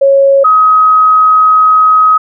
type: tone pair in turn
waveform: sine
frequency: 550 / 1265.8 Hz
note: C#5 / D#6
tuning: -14 / +29 cents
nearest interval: octave + major second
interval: 1443 cents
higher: second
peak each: -3 dBFS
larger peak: neither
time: 0.01-0.44 / 0.44-2.18 s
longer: second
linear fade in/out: 10 ms
effects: none